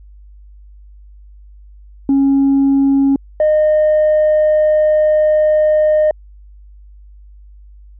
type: tone pair in turn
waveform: sine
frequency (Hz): 274.7 / 613.1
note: C#4 / D#5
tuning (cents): -16 / -26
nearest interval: octave + major second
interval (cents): 1390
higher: second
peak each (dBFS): -7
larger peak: neither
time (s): 2.09-3.16 / 3.4-6.11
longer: second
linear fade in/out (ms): 2
effects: tanh soft clip ceiling -7 dBFS + added 50 Hz sine -37 dBFS peak until 7.99 s